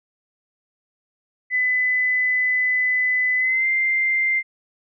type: tone with pitch glide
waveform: sine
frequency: 2006 to 2092 Hz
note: B6 to C7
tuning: +26 to -1 cents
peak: -17 dBFS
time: 1.5-4.43 s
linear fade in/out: 50 ms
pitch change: +73 cents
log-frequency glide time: 3.37-3.67 s
effects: none